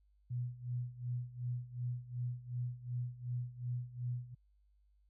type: tone with tremolo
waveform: sine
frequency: 122.8 Hz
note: B2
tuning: 9 cents flat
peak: -34 dBFS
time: 0.3-4.35 s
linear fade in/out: 10 ms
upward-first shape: sine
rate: 2.7 Hz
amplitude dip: 85%
effects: added 50 Hz sine -67 dBFS peak until 5.09 s